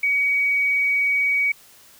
sine tone, 2259 Hz, C#7, 32 cents sharp, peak -17 dBFS, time 0.03-1.52 s, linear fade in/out 5 ms, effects white hiss -50 dBFS RMS until 1.99 s

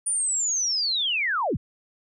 sine linear sweep, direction down, 9490 to 49 Hz, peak -22 dBFS, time 0.06-1.57 s, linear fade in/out 10 ms, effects none

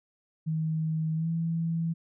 sine tone with pitch glide, 158.6 to 165.24 Hz, D#3 to E3, +33 to +4 cents, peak -26 dBFS, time 0.46-1.94 s, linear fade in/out 20 ms, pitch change +71 cents, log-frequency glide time 1.15-1.29 s, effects none

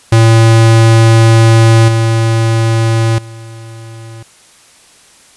square tone with level steps, 113.4 Hz, A#2, 47 cents flat, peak -4 / -9 / -28 dBFS, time 0.12-4.23 s, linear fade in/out 5 ms, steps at 1.88 / 3.18 s, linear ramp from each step 5 ms, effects white hiss -43 dBFS RMS until 5.36 s + resampled to 24000 Hz

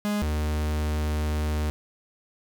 45% pulse tone pair in turn, 207.4 / 75.91 Hz, G#3 / D#2, -2 / -42 cents, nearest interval octave + perfect fourth, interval 1740 cents, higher first, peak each -24 dBFS, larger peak neither, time 0.05-0.22 / 0.22-1.7 s, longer second, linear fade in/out 0 ms, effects none

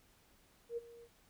sine tone with ADSR envelope, 469.1 Hz, A#4, 11 cents sharp, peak -35 dBFS, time 0.69-1.09 s, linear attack 81 ms, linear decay 24 ms, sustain -18 dB, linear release 58 ms, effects pink hiss -68 dBFS RMS until 1.29 s

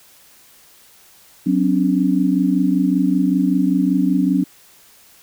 sine tone cluster, 185.2 / 262.1 / 287.3 Hz, F#3 / C4 / D4, +2 / +3 / -38 cents, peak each -18 dBFS, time 1.46-4.44 s, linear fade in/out 10 ms, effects white hiss -49 dBFS RMS until 5.22 s

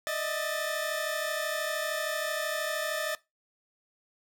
sawtooth tone cluster, 606 / 639 / 1773 Hz, D#5 / D#5 / A6, -46 / +46 / +13 cents, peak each -31 dBFS, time 0.07-3.15 s, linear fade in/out 0 ms, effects noise-tail reverb RT60 0.2 s tail -19 dB re dry

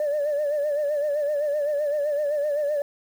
sine tone with vibrato, 587.3 Hz, D5, in tune, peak -20 dBFS, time 0-2.82 s, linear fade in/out 2 ms, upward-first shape sine, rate 7.8 Hz, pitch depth 65 cents each way, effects tanh soft clip ceiling -19 dBFS + 8-bit

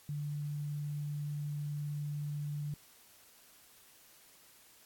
sine tone, 146.83 Hz, D3, in tune, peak -35 dBFS, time 0.09-2.74 s, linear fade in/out 2 ms, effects white hiss -61 dBFS RMS until 4.85 s + AAC 64 kbps

